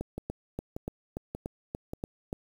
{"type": "two click trains", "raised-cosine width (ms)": 2, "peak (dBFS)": [-20, -22], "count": [9, 4], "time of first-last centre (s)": [[0.01, 2.329], [0.18, 1.934]], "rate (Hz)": [3.45, 1.71], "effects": ["8-bit"]}